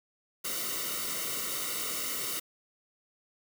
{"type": "noise with comb filter", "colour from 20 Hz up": "white", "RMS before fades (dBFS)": -34, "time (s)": [0.44, 2.4], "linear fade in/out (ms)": 10, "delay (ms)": 1.2, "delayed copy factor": -0.85, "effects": []}